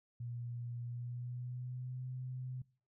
sine tone with pitch glide, 119.8 to 127.66 Hz, A#2 to C3, +48 to -42 cents, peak -40 dBFS, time 0.2-2.62 s, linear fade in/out 5 ms, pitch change +110 cents, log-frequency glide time 0.82-2.05 s, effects noise-tail reverb RT60 0.4 s tail -22 dB re dry

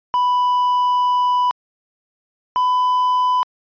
triangle tone pair in turn, 990 / 1000.3 Hz, B5 / B5, +4 / +22 cents, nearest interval unison, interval 18 cents, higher second, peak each -12 / -12 dBFS, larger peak neither, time 0.14-1.51 / 2.56-3.43 s, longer first, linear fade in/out 0 ms, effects resampled to 11025 Hz

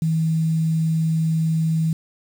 sine tone with quantisation, 160.9 Hz, E3, 42 cents flat, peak -17 dBFS, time 0.02-1.93 s, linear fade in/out 2 ms, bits 7, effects none

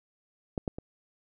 clicks, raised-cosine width 2 ms, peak -17 / -17 / -24 dBFS, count 3, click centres 0.578 / 0.678 / 0.785 s, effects none

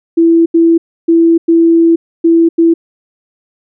sine tone bursts at uneven times, 332.4 Hz, E4, 15 cents sharp, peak -4 dBFS, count 6, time 0.17-0.46 / 0.54-0.78 / 1.08-1.38 / 1.48-1.96 / 2.24-2.49 / 2.58-2.74 s, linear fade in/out 10 ms, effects none

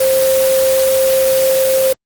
sine tone in noise, 528 Hz, C5, 16 cents sharp, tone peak -10 dBFS, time 0-1.93 s, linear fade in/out 5 ms, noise white, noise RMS -20 dBFS, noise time 0-1.93 s, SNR +7 dB, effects Opus 24 kbps

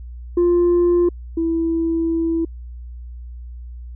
sine tone pair in turn, 349.2 / 329.6 Hz, F4 / E4, 0 / 0 cents, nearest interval minor second, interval 100 cents, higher first, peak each -10 / -16 dBFS, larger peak first, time 0.37-1.09 / 1.37-2.45 s, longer second, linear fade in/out 5 ms, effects tanh soft clip ceiling -11 dBFS + added 60 Hz sine -31 dBFS peak until 3.95 s

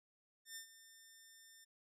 10% pulse tone with ADSR envelope, 1800 Hz, A6, 39 cents sharp, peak -37 dBFS, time 0.45-1.65 s, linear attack 110 ms, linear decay 100 ms, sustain -14 dB, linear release 14 ms, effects none

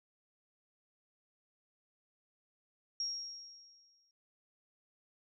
sine tone with exponential decay, 5588 Hz, F8, in tune, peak -33 dBFS, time 3-4.11 s, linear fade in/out 2 ms, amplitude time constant 240 ms, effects noise-tail reverb RT60 0.1 s tail -25 dB re dry

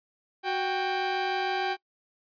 sawtooth tone pair together, 371.2 / 789 Hz, F#4 / G5, +6 / +11 cents, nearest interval octave + minor second, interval 1305 cents, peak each -27 / -24 dBFS, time 0.43-1.77 s, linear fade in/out 50 ms, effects noise-tail reverb RT60 0.1 s tail -24 dB re dry + resampled to 11025 Hz

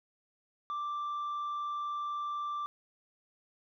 sine tone with tanh clipping, 1176 Hz, D6, 2 cents sharp, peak -34 dBFS, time 0.7-2.66 s, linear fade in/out 0 ms, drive 2 dB, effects none

